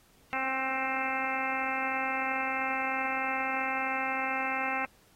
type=harmonic tone with a mistuned harmonic; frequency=264.5 Hz; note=C4; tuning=19 cents sharp; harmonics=1 / 2 / 3 / 4 / 5 / 6 / 7 / 8 / 9 / 10; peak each=-41 / -42 / -34 / -39 / -38 / -39 / -41 / -36 / -42 / -37 dBFS; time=0.33-4.85 s; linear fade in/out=0 ms; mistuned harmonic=6; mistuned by=-30 cents; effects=pink hiss -63 dBFS RMS until 5.15 s + AAC 48 kbps